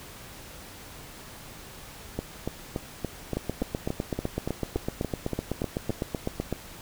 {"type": "two click trains", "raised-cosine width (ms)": 2, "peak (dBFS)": [-14, -15], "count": [26, 14], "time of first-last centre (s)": [[3.37, 6.527], [2.19, 5.904]], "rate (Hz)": [7.92, 3.5], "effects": ["pink hiss -45 dBFS RMS until 6.81 s"]}